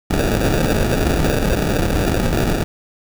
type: noise with sample-and-hold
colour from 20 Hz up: pink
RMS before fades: -17 dBFS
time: 0.1-2.64 s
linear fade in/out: 10 ms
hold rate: 1050 Hz
effects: none